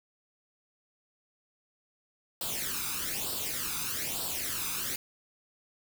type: noise with flanger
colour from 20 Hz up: white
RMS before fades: -34 dBFS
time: 2.41-4.96 s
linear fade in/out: 2 ms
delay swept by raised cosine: 0.23 to 0.82 ms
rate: 1.1 Hz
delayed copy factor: +0.7
effects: none